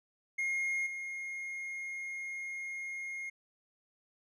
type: tone with level steps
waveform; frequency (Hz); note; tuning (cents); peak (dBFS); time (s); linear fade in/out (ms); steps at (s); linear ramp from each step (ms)
triangle; 2141; C7; +39; -29 / -36; 0.38-3.3; 10; 0.86; 10
effects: resampled to 24000 Hz